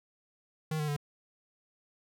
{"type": "tone with pitch steps", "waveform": "square", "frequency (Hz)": [156.4, 150.9, 145.59], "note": ["D#3", "D3", "D3"], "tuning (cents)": [9, 47, -15], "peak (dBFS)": -31, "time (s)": [0.71, 0.965], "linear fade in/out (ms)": 5, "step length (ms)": 85, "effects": []}